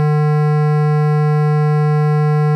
sine tone with hard clipping, 150.5 Hz, D3, 43 cents sharp, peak -13 dBFS, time 0-2.55 s, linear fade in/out 0 ms, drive 17 dB, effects none

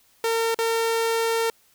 sawtooth tone with dropouts, 455.7 Hz, A#4, 39 cents flat, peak -17 dBFS, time 0.24-1.5 s, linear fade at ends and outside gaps 2 ms, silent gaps 0.545-0.588 s, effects white hiss -60 dBFS RMS until 1.74 s

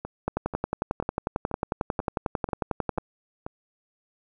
two click trains, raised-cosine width 1 ms, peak -11 / -19 dBFS, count 31 / 8, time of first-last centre 0.28-2.983 / 0.05-3.465 s, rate 11.1 / 2.05 Hz, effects none

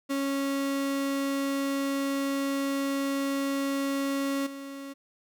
35% pulse tone with level steps, 275.9 Hz, C#4, 8 cents flat, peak -25 / -36 dBFS, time 0.09-4.94 s, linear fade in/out 20 ms, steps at 4.46 s, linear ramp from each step 10 ms, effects none

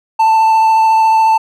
triangle tone with vibrato, 886 Hz, A5, 12 cents sharp, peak -5 dBFS, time 0.19-1.38 s, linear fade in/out 10 ms, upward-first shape sine, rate 14 Hz, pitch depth 11 cents each way, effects none

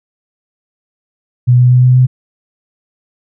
sine tone with pitch steps, 123.47 / 124.47 / 125.48 / 126.5 / 127.53 Hz, B2 / B2 / B2 / B2 / C3, 0 / +14 / +28 / +42 / -44 cents, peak -4 dBFS, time 1.47-2.07 s, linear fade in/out 20 ms, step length 120 ms, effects none

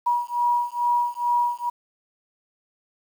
sine beating tone pair, 961 / 963.3 Hz, B5 / B5, -48 / -43 cents, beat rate 2.3 Hz, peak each -23 dBFS, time 0.06-1.7 s, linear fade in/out 10 ms, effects 8-bit

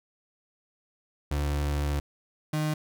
35% pulse tone pair in turn, 72.6 / 153.39 Hz, D2 / D#3, -19 / -24 cents, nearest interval octave + minor second, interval 1295 cents, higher second, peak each -24 dBFS, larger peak neither, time 1.31-2 / 2.53-2.74 s, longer first, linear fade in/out 5 ms, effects none

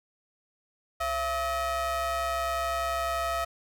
square ring-modulated tone, 304.4 Hz, D#4, 38 cents flat, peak -25 dBFS, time 1-3.45 s, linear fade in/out 10 ms, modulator 979 Hz, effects none

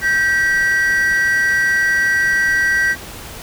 triangle tone pair together, 1566 / 1927.5 Hz, G6 / B6, -2 / -43 cents, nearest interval major third, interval 359 cents, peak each -14 dBFS, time 0.01-2.96 s, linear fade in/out 50 ms, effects pink hiss -33 dBFS RMS until 3.42 s

